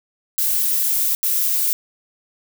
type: noise bursts at uneven times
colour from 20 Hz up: violet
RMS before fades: -19 dBFS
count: 2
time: 0.38-1.15 / 1.23-1.73 s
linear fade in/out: 0 ms
effects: none